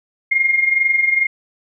sine tone with amplitude modulation, 2130 Hz, C7, 30 cents sharp, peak -10 dBFS, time 0.31-1.27 s, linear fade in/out 10 ms, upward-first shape sine, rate 22.2 Hz, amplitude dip 65%, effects none

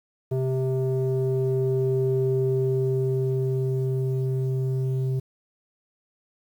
square tone with low-pass filter sweep, 130.81 Hz, C3, in tune, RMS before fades -24 dBFS, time 0.31-5.2 s, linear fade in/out 10 ms, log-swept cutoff 500 to 280 Hz, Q 3.9, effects 9-bit

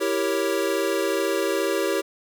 square chord, E diminished seventh, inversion none, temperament equal, 329.6 / 392 / 466.2 / 554.4 Hz, E4 / G4 / Bb4 / Db5, 0 / 0 / 0 / 0 cents, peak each -29 / -26 / -30 / -28 dBFS, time 0-2.02 s, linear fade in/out 20 ms, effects none

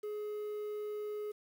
triangle tone with quantisation, 420.8 Hz, G#4, 23 cents sharp, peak -35 dBFS, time 0.03-1.32 s, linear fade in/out 10 ms, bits 10, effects none

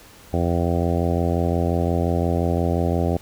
harmonic tone, 85.7 Hz, F2, 32 cents flat, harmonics 1 / 2 / 3 / 4 / 5 / 6 / 7 / 8 / 9, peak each -22 / -25 / -27 / -28 / -29 / -30 / -30 / -31 / -32 dBFS, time 0.33-3.17 s, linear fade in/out 5 ms, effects pink hiss -47 dBFS RMS until 3.21 s

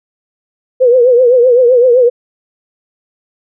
sine tone with vibrato, 493.9 Hz, B4, in tune, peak -4 dBFS, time 0.8-2.1 s, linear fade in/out 20 ms, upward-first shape triangle, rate 7.8 Hz, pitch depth 110 cents each way, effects none

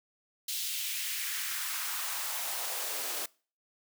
white noise with high-pass filter sweep, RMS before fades -35 dBFS, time 0.48-3.26 s, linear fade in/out 5 ms, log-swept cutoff 3600 to 380 Hz, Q 1.7, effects noise-tail reverb RT60 0.4 s tail -24 dB re dry

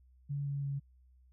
sine tone with pitch steps, 142.2 / 140.89 / 139.6 Hz, C#3 / C#3 / C#3, +45 / +28 / +13 cents, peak -33 dBFS, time 0.29-0.8 s, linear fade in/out 20 ms, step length 170 ms, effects added 63 Hz sine -60 dBFS peak until 1.32 s

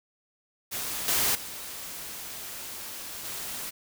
white noise with level steps, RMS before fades -33 / -25 / -39 / -36 dBFS, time 0.71-3.71 s, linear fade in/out 20 ms, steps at 1.08 / 1.35 / 3.25 s, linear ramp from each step 2 ms, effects none

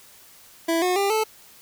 25% pulse tone with pitch steps, 330.9 / 362.9 / 398.1 / 436.6 Hz, E4 / F#4 / G4 / A4, +7 / -34 / +27 / -13 cents, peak -16 dBFS, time 0.68-1.24 s, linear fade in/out 10 ms, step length 140 ms, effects white hiss -50 dBFS RMS until 1.61 s

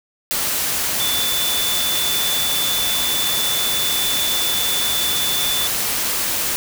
sine tone in noise, 3498 Hz, A7, 11 cents flat, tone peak -21 dBFS, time 1-5.67 s, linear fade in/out 0 ms, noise white, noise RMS -21 dBFS, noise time 0.31-6.56 s, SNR -3 dB, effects none

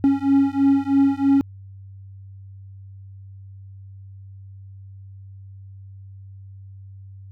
triangle beating tone pair, 274.4 / 277.5 Hz, C#4 / C#4, -17 / +2 cents, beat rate 3.1 Hz, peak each -16 dBFS, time 0.04-1.41 s, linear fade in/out 0 ms, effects added 97 Hz sine -38 dBFS peak until 7.31 s

